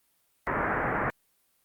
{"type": "low-pass noise", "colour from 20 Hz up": "white", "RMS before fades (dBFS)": -28, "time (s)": [0.47, 1.1], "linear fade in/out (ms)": 0, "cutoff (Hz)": 1900, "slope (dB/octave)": 48, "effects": ["white hiss -70 dBFS RMS until 1.64 s", "Opus 32 kbps"]}